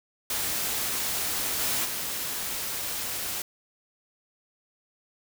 white noise with level steps, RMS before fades -29 / -27 / -32 dBFS, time 0.3-3.42 s, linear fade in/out 2 ms, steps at 1.59 / 1.84 s, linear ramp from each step 20 ms, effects none

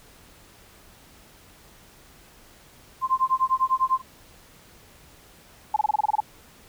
sine tone with tremolo, 1046 Hz, C6, 1 cent flat, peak -16 dBFS, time 3.01-4.02 s, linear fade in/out 50 ms, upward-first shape sine, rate 10 Hz, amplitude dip 100%
sine tone bursts, 853 Hz, G#5, 46 cents sharp, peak -17 dBFS, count 10, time 5.74-6.204 s, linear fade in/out 5 ms, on 23 ms, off 26 ms
effects pink hiss -52 dBFS RMS until 6.68 s

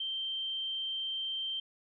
sine tone, 3136 Hz, G7, in tune, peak -33 dBFS, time 0-1.6 s, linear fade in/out 5 ms, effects none

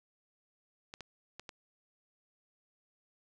clicks, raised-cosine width 0.2 ms, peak -27 dBFS, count 4, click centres 0.939 / 1.007 / 1.396 / 1.492 s, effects none

